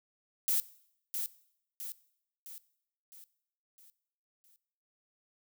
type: noise with echo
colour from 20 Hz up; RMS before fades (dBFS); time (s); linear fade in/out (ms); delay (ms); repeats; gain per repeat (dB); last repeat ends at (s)
violet; -29; 0.48-0.6; 0; 660; 6; -6; 4.56
effects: noise-tail reverb RT60 0.7 s tail -19 dB re dry